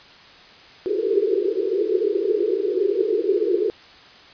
white band-pass noise, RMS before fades -21 dBFS, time 0.86-3.7 s, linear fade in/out 0 ms, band 350 to 450 Hz, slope 96 dB/octave, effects white hiss -46 dBFS RMS until 4.33 s + resampled to 11025 Hz

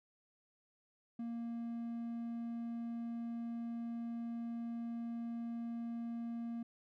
triangle tone, 233.1 Hz, A#3, in tune, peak -37 dBFS, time 1.19-6.63 s, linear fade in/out 5 ms, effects none

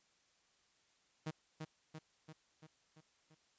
sawtooth tone with echo, 156.8 Hz, D#3, 14 cents sharp, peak -35 dBFS, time 1.26-1.31 s, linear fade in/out 10 ms, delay 340 ms, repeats 6, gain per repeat -4 dB, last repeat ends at 3.35 s, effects white hiss -74 dBFS RMS until 3.58 s + resampled to 16000 Hz

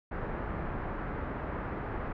pink low-pass noise, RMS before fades -36 dBFS, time 0.11-2.13 s, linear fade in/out 10 ms, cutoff 1700 Hz, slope 24 dB/octave, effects none

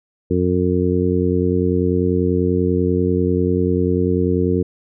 harmonic tone, 90.2 Hz, F#2, 44 cents flat, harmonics 1 / 2 / 3 / 4 / 5, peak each -21 / -21 / -21 / -21 / -21 dBFS, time 0.3-4.63 s, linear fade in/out 10 ms, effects none

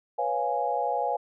sine chord, C# dominant seventh, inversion third, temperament equal, 493.9 / 554.4 / 698.5 / 830.6 Hz, B4 / C#5 / E#5 / G#5, 0 / 0 / 0 / 0 cents, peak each -32 / -32 / -30 / -28 dBFS, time 0.18-1.17 s, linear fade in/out 10 ms, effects none

